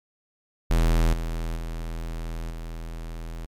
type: tone with level steps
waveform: square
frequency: 41.15 Hz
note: E1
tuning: 2 cents flat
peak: -18 / -27 / -30 / -33 dBFS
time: 0.7-3.46 s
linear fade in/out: 10 ms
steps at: 1.13 / 1.56 / 2.5 s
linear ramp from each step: 5 ms
effects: MP3 96 kbps